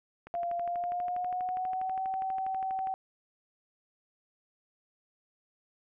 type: click train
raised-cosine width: 0.5 ms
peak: -31 dBFS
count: 33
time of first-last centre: 0.27-2.872 s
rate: 12.3 Hz
type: tone with pitch glide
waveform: sine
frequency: 692 to 763.4 Hz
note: F5 to G5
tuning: -16 to -46 cents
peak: -30 dBFS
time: 0.34-2.94 s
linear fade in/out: 0 ms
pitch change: +170 cents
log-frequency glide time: 0.59-2.05 s
effects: none